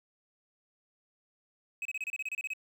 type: tone bursts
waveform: triangle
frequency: 2548 Hz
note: D#7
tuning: 41 cents sharp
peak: -31 dBFS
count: 12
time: 1.82-2.535 s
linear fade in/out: 2 ms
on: 33 ms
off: 29 ms
effects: 10-bit